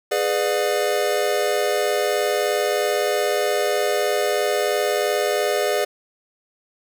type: chord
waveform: square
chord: G# diminished seventh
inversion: none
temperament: just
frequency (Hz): 415.3 / 498.4 / 598 / 717.6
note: G#4 / B4 / D5 / F5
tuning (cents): 0 / +16 / +31 / +47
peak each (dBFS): -24 / -26 / -24 / -28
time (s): 0.11-5.85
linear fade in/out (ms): 10
effects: none